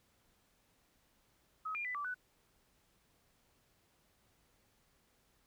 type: tone with pitch steps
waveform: sine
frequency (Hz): 1272 / 2405 / 1994 / 1161 / 1491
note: D#6 / D7 / B6 / D6 / F#6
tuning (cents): +38 / +41 / +16 / -20 / +13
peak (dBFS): -37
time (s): 1.65-2.145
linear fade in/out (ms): 10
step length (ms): 99
effects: pink hiss -73 dBFS RMS until 5.46 s